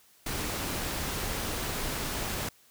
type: noise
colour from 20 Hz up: pink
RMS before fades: -33 dBFS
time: 0.26-2.49 s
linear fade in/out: 5 ms
effects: white hiss -61 dBFS RMS until 2.7 s